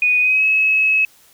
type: tone with pitch glide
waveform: sine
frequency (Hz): 2476 to 2574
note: D#7 to E7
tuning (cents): -9 to -42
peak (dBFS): -12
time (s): 0.02-1.05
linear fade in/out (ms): 2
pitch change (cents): +67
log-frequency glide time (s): 0.19-0.45
effects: white hiss -51 dBFS RMS until 1.33 s